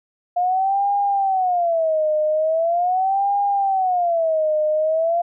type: tone with vibrato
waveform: sine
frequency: 703 Hz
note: F5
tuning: 11 cents sharp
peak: -16 dBFS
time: 0.36-5.22 s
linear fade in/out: 10 ms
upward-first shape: sine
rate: 0.41 Hz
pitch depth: 240 cents each way
effects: none